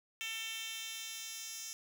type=tone with high-pass filter sweep; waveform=10% pulse; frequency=447.5 Hz; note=A4; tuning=29 cents sharp; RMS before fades=-43 dBFS; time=0.21-1.73 s; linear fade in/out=0 ms; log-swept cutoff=2900 to 5100 Hz; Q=2.4; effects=none